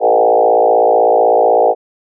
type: tone with frequency modulation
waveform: sine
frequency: 609 Hz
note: D#5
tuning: 37 cents flat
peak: -7 dBFS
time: 0-1.75 s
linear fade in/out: 50 ms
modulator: 56 Hz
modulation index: 3.5
effects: none